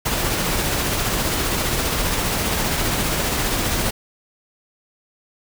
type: noise with tremolo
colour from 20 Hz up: pink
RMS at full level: -20 dBFS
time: 0.05-3.91 s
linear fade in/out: 10 ms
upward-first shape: triangle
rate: 15 Hz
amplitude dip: 30%
effects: none